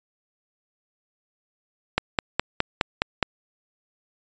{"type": "click train", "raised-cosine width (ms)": 0.3, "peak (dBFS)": -3, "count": 7, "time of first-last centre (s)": [1.98, 3.227], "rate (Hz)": 4.81, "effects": ["resampled to 16000 Hz"]}